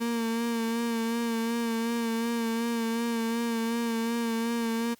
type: tone with vibrato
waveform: 35% pulse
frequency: 230.7 Hz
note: A#3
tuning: 18 cents flat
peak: -25 dBFS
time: 0-4.95 s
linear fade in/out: 20 ms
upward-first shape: sine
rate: 2.7 Hz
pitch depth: 30 cents each way
effects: white hiss -61 dBFS RMS until 4.99 s + Opus 48 kbps

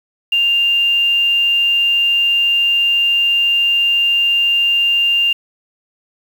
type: tone with quantisation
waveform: sine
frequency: 2794 Hz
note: F7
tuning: in tune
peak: -11 dBFS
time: 0.32-5.33 s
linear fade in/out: 5 ms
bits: 6
effects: none

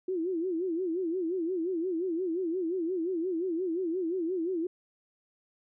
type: tone with vibrato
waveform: sine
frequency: 349.4 Hz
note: F4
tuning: 1 cent sharp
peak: -28 dBFS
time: 0.08-4.67 s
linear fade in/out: 5 ms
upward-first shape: sine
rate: 5.7 Hz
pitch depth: 150 cents each way
effects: none

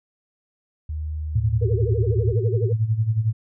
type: tone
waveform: sine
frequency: 76.9 Hz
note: D#2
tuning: 20 cents flat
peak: -25 dBFS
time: 0.89-2.34 s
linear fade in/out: 5 ms
type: tone with tremolo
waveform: sine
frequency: 110.5 Hz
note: A2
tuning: 8 cents sharp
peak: -15 dBFS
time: 1.35-3.33 s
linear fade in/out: 10 ms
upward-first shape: sine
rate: 11 Hz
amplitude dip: 75%
type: tone with vibrato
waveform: sine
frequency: 421.1 Hz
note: G#4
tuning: 24 cents sharp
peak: -25 dBFS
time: 1.61-2.73 s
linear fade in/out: 10 ms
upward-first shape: sine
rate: 12 Hz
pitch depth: 240 cents each way
effects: none

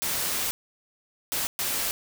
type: noise bursts at uneven times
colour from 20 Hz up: white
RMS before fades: -28 dBFS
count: 3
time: 0.02-0.51 / 1.32-1.47 / 1.59-1.91 s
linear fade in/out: 0 ms
effects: none

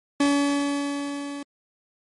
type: tone with level ramp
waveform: 40% pulse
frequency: 284.3 Hz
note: C#4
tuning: 44 cents sharp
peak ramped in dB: -16 to -31 dBFS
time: 0.2-1.43 s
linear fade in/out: 5 ms
effects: MP3 48 kbps

